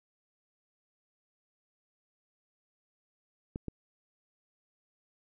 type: clicks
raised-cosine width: 3 ms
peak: -23 dBFS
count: 2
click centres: 3.559 / 3.683 s
effects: none